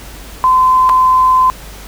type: tone with dropouts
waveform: sine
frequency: 1027 Hz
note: C6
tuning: 33 cents flat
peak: -6 dBFS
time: 0.44-1.5 s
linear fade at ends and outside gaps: 0 ms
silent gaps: 0.892-0.896 s
effects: added 50 Hz sine -32 dBFS peak until 1.87 s + pink hiss -34 dBFS RMS until 1.87 s